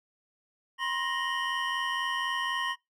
triangle tone cluster, 979 / 1063 / 1867 / 2892 / 3064 Hz, B5 / C6 / A#6 / F#7 / G7, -15 / +27 / +2 / -40 / -40 cents, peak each -37 / -31 / -31 / -39 / -36 dBFS, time 0.78-2.76 s, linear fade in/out 50 ms, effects noise-tail reverb RT60 0.2 s tail -23 dB re dry

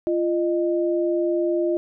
sine tone pair together, 345.1 / 614.9 Hz, F4 / D#5, -21 / -21 cents, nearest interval minor seventh, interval 1000 cents, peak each -20 / -25 dBFS, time 0.07-1.77 s, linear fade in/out 0 ms, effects none

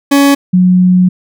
40% pulse / sine tone pair in turn, 280.4 / 182.15 Hz, C#4 / F#3, +20 / -27 cents, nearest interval perfect fifth, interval 747 cents, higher first, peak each -4 dBFS, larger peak neither, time 0.11-0.35 / 0.53-1.09 s, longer second, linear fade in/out 10 ms, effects none

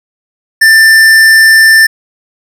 sine tone with hard clipping, 1780 Hz, A6, 20 cents sharp, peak -3 dBFS, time 0.61-1.87 s, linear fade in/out 10 ms, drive 13 dB, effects none

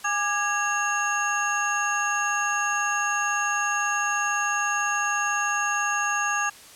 sine tone cluster, 820 / 1196 / 1654 / 2747 / 6530 Hz, G#5 / D6 / G#6 / F7 / G#8, -22 / +31 / -8 / -29 / -30 cents, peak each -30 / -28 / -26 / -32 / -31 dBFS, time 0.04-6.5 s, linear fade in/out 10 ms, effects white hiss -47 dBFS RMS until 6.75 s + low-pass 11000 Hz 12 dB/octave

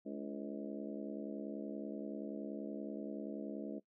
harmonic tone with a mistuned harmonic, 70.5 Hz, C#2, 30 cents sharp, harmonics 3 / 4 / 5 / 6 / 7 / 8 / 9, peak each -45 / -45 / -48 / -52 / -51 / -54 / -52 dBFS, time 0.05-3.8 s, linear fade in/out 20 ms, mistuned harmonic 5, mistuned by -67 cents, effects noise-tail reverb RT60 0.1 s tail -20 dB re dry

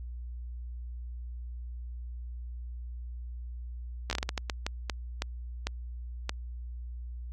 slowing click train, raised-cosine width 0.2 ms, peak -13 dBFS, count 14, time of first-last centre 4.1-6.294 s, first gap 12 ms, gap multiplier 1.39, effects added 60 Hz sine -37 dBFS peak until 7.32 s + AAC 64 kbps

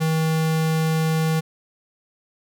square tone, 159.6 Hz, D#3, 44 cents sharp, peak -19 dBFS, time 0-1.41 s, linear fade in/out 20 ms, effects none

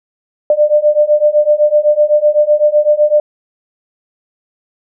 sine beating tone pair, 594 / 601.9 Hz, D5 / D5, +20 / +42 cents, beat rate 7.9 Hz, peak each -11 / -10 dBFS, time 0.5-3.2 s, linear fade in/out 2 ms, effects none

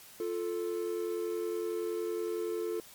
triangle tone pair together, 349.2 / 440 Hz, F4 / A4, 0 / 0 cents, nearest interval major third, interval 400 cents, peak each -33 / -32 dBFS, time 0.2-2.8 s, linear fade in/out 2 ms, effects white hiss -53 dBFS RMS until 2.94 s + MP3 96 kbps

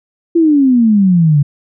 sine exponential sweep, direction down, 343.7 to 139.5 Hz, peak -6 dBFS, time 0.35-1.43 s, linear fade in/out 10 ms, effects none

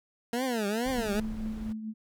20% pulse tone with vibrato, 230 Hz, A#3, 23 cents flat, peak -23 dBFS, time 0.33-1.2 s, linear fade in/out 2 ms, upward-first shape triangle, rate 2.2 Hz, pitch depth 270 cents each way
brown noise, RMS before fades -40 dBFS, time 0.85-1.73 s, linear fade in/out 10 ms
sine tone with tremolo, 218.2 Hz, A3, 14 cents flat, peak -30 dBFS, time 0.96-1.94 s, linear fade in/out 50 ms, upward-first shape triangle, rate 4.4 Hz, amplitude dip 60%
effects none

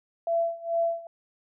sine tone with tremolo, 672 Hz, E5, 33 cents sharp, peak -21 dBFS, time 0.27-1.07 s, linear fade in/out 2 ms, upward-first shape sine, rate 2.3 Hz, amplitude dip 90%, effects none

